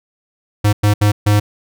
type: tone bursts at uneven times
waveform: square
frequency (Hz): 103.83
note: G#2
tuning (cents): 0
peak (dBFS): -10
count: 4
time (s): 0.64-0.73 / 0.83-0.94 / 1.01-1.12 / 1.26-1.4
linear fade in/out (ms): 10
effects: none